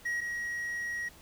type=tone pair in turn; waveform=triangle; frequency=1900 / 1900 Hz; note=A#6 / A#6; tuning=+33 / +33 cents; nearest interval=unison; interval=0 cents; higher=neither; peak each=-28 / -31 dBFS; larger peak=first; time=0.05-0.21 / 0.21-1.09 s; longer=second; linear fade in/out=10 ms; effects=pink hiss -55 dBFS RMS until 1.21 s